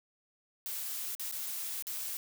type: noise with dropouts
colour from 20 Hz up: blue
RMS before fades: -38 dBFS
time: 0.66-2.17 s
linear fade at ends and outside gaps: 0 ms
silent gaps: 1.151-1.196 / 1.314-1.324 / 1.824-1.869 s
effects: none